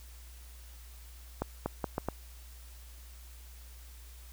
accelerating click train, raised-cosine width 1 ms, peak -17 dBFS, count 5, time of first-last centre 1.42-2.086 s, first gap 240 ms, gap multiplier 0.76, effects added 60 Hz sine -48 dBFS peak until 4.32 s + white hiss -57 dBFS RMS until 4.32 s

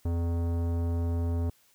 sine tone with tanh clipping, 84.8 Hz, E2, 50 cents sharp, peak -28 dBFS, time 0.05-1.5 s, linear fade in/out 5 ms, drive 17 dB, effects white hiss -64 dBFS RMS until 1.74 s

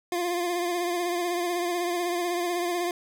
25% pulse tone with vibrato, 350 Hz, F4, 4 cents sharp, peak -22 dBFS, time 0.12-2.91 s, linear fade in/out 2 ms, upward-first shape triangle, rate 16 Hz, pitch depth 44 cents each way, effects none

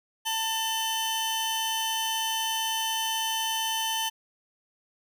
sawtooth tone pair together, 892 / 3047 Hz, A5 / G7, +23 / -50 cents, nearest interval octave + major sixth, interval 2127 cents, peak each -26 / -26 dBFS, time 0.25-4.1 s, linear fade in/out 20 ms, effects none

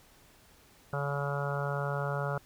harmonic tone, 141.9 Hz, C#3, 41 cents sharp, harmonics 1 / 3 / 4 / 5 / 6 / 7 / 8 / 9 / 10, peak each -33 / -40 / -37 / -41 / -43 / -44 / -45 / -41 / -40 dBFS, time 0.93-2.38 s, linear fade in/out 2 ms, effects pink hiss -60 dBFS RMS until 2.45 s

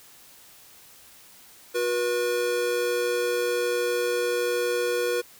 square tone pair together, 362.1 / 483.3 Hz, F#4 / B4, -37 / -38 cents, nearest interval perfect fourth, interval 499 cents, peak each -30 / -25 dBFS, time 1.74-5.22 s, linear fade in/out 20 ms, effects white hiss -51 dBFS RMS until 5.39 s

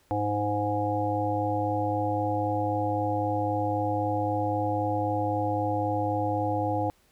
harmonic tone, 103.83 Hz, G#2, in tune, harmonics 1 / 3 / 5 / 7 / 8, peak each -31 / -31 / -31 / -31 / -31 dBFS, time 0.11-6.9 s, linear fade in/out 0 ms, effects pink hiss -64 dBFS RMS until 7.11 s

